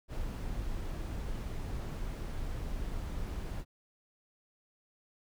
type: noise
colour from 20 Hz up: brown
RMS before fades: -37 dBFS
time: 0.08-3.65 s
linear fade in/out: 50 ms
effects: none